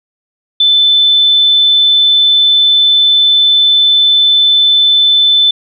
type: tone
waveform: sine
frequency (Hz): 3520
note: A7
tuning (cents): 0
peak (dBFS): -5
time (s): 0.6-5.51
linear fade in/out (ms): 5
effects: none